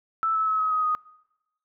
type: tone with pitch steps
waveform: sine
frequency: 1318.5 / 1303.4 / 1288.4 / 1273.6 / 1259 / 1244.5 Hz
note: E6 / E6 / E6 / D#6 / D#6 / D#6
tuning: 0 / -20 / -40 / +40 / +20 / 0 cents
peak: -21 dBFS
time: 0.23-0.95 s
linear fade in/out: 0 ms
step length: 120 ms
effects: noise-tail reverb RT60 1.0 s tail -25 dB re dry